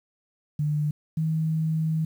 sine tone pair in turn, 149.6 / 158.95 Hz, D3 / D#3, +32 / +37 cents, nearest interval minor second, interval 105 cents, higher second, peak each -22 dBFS, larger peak neither, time 0.59-0.91 / 1.17-2.05 s, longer second, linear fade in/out 5 ms, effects 9-bit

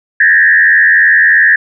sine tone with frequency modulation, 1763 Hz, A6, 3 cents sharp, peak -4 dBFS, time 0.2-1.56 s, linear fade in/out 5 ms, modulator 83.1 Hz, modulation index 1.5, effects none

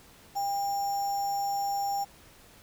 sine tone with sample-and-hold, 800 Hz, G5, 35 cents sharp, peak -27 dBFS, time 0.35-2.05 s, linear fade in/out 20 ms, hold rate 6300 Hz, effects pink hiss -55 dBFS RMS until 2.62 s

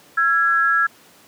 sine tone pair together, 1351.3 / 1661.2 Hz, E6 / G#6, +43 / 0 cents, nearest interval major third, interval 357 cents, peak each -17 dBFS, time 0.17-0.87 s, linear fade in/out 10 ms, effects pink hiss -49 dBFS RMS until 1.27 s + high-pass 200 Hz 12 dB/octave

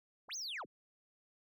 sine linear two-way sweep, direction up then down, 38.84 to 6540 to 38.84 Hz, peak -37 dBFS, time 0.28-0.66 s, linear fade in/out 50 ms, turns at 0.36 s, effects tanh soft clip ceiling -39 dBFS

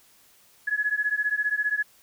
sine beating tone pair, 1685 / 1700 Hz, G#6 / G#6, +25 / +40 cents, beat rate 15 Hz, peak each -26 dBFS, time 0.67-1.83 s, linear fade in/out 10 ms, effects white hiss -58 dBFS RMS until 2.02 s

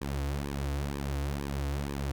sawtooth tone with flanger, 70.3 Hz, C#2, 25 cents sharp, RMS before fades -33 dBFS, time 0.01-2.12 s, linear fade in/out 5 ms, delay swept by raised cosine 1.4 to 5.2 ms, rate 2.1 Hz, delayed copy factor -0.85, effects none

